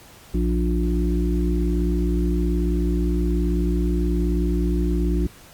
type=harmonic tone; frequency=58.8 Hz; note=A#1; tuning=16 cents sharp; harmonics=1 / 3 / 5 / 6; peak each=-20 / -25 / -27 / -28 dBFS; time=0.34-5.27 s; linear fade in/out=5 ms; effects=pink hiss -47 dBFS RMS until 5.53 s + Opus 48 kbps